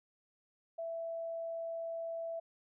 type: tone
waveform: sine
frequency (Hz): 663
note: E5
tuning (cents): +10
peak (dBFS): -37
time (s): 0.78-2.4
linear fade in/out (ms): 10
effects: none